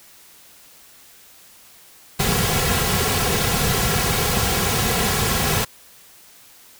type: noise with comb filter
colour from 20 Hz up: pink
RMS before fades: -20 dBFS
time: 2.19-5.65 s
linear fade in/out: 10 ms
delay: 3.3 ms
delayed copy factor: -0.7
effects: white hiss -48 dBFS RMS until 6.79 s